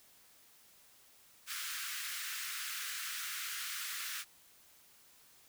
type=high-pass noise; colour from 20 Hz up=pink; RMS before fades=-41 dBFS; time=1.46-4.25 s; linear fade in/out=50 ms; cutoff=1300 Hz; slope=48 dB/octave; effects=white hiss -63 dBFS RMS until 5.48 s